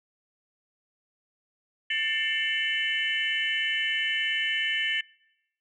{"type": "tone cluster", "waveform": "sine", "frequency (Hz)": [1781, 2128, 2285, 2700, 2991], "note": ["A6", "C7", "D7", "E7", "F#7"], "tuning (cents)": [21, 29, -48, 41, 18], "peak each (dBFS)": [-29, -32, -35, -35, -29], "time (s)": [1.9, 5.01], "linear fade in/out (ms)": 5, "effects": ["noise-tail reverb RT60 0.9 s tail -25 dB re dry", "tanh soft clip ceiling -15 dBFS"]}